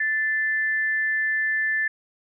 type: tone pair together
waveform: sine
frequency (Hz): 1760 / 2059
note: A6 / C7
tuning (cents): 0 / -28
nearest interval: minor third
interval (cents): 272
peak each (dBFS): -21 / -32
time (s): 0-1.88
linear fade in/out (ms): 5
effects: none